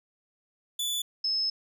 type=tone pair in turn; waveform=sawtooth / sine; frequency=3469 / 5201 Hz; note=A7 / E8; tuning=-25 / -24 cents; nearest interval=perfect fifth; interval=701 cents; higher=second; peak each=-25 dBFS; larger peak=neither; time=0.79-1.02 / 1.24-1.5 s; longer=second; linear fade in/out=5 ms; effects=none